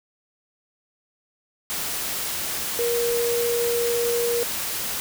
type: tone in noise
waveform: sine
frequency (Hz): 473.4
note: A#4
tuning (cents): +27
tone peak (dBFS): -21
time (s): 2.79-4.43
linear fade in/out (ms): 0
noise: white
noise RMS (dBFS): -28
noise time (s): 1.7-5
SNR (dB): +4
effects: none